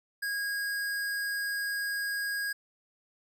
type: tone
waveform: square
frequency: 1639 Hz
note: G#6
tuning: 23 cents flat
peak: -31 dBFS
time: 0.22-2.53 s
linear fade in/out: 10 ms
effects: none